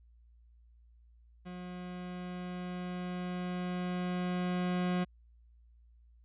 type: tone with level ramp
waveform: 40% pulse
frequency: 180 Hz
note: F#3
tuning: 47 cents flat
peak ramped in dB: -41 to -28 dBFS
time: 1.45-5.05 s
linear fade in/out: 20 ms
effects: added 58 Hz sine -58 dBFS peak until 6.24 s + resampled to 8000 Hz